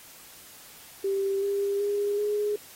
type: tone with pitch steps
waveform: sine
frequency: 392 / 400 / 408.2 / 416.5 Hz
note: G4 / G4 / G#4 / G#4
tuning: 0 / +35 / -30 / +5 cents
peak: -24 dBFS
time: 1.04-2.56 s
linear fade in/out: 5 ms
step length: 380 ms
effects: white hiss -49 dBFS RMS until 2.75 s + AAC 48 kbps